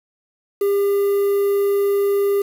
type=tone with quantisation; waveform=triangle; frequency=401.1 Hz; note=G4; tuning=40 cents sharp; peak=-13 dBFS; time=0.61-2.42 s; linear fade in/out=5 ms; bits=6; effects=none